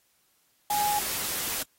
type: tone in noise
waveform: sine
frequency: 830.6 Hz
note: G#5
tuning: in tune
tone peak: -24 dBFS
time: 0.7-0.99 s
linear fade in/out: 5 ms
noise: white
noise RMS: -31 dBFS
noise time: 0.7-1.63 s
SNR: +4 dB
effects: white hiss -68 dBFS RMS until 1.78 s + AAC 48 kbps